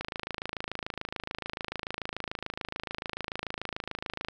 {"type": "click train", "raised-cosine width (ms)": 0.3, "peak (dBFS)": -17, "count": 116, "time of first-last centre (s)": [0.01, 4.285], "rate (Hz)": 26.9, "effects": []}